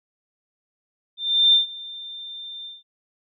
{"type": "tone with ADSR envelope", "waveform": "sine", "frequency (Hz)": 3588, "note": "A7", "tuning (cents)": 33, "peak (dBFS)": -11, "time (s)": [1.17, 2.83], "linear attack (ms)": 360, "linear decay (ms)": 130, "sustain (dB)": -22, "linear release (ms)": 170, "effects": []}